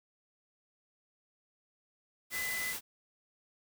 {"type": "tone in noise", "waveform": "sine", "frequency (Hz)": 2010, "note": "B6", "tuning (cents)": 30, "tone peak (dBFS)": -35, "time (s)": [2.31, 2.75], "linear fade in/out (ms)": 50, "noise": "white", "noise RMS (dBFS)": -39, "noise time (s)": [2.3, 2.81], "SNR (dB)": 1, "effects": []}